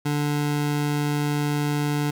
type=tone; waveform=25% pulse; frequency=146.83 Hz; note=D3; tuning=in tune; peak=-18 dBFS; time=0.05-2.11 s; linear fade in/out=10 ms; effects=10-bit